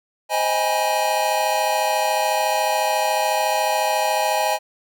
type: tone cluster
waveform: square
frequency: 522 / 628 / 797 / 831 / 970 Hz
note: C5 / D#5 / G5 / G#5 / B5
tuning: -4 / +16 / +28 / +1 / -31 cents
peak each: -30 / -24 / -30 / -22 / -28 dBFS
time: 0.29-4.59 s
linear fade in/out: 50 ms
effects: none